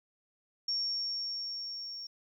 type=tone with level ramp; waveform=sine; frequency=5510 Hz; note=F8; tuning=24 cents flat; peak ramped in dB=-29 to -40 dBFS; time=0.68-2.07 s; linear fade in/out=5 ms; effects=11-bit